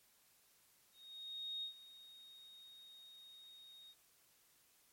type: tone with ADSR envelope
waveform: sine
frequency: 3729 Hz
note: A#7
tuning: in tune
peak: -40 dBFS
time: 0.92-3.95 s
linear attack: 710 ms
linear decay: 100 ms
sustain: -16 dB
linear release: 49 ms
effects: white hiss -71 dBFS RMS until 4.92 s + MP3 64 kbps